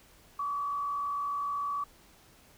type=tone with frequency modulation; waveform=sine; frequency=1143 Hz; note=D6; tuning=47 cents flat; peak=-30 dBFS; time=0.39-1.84 s; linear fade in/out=5 ms; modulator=53.3 Hz; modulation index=0.44; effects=pink hiss -59 dBFS RMS until 2.57 s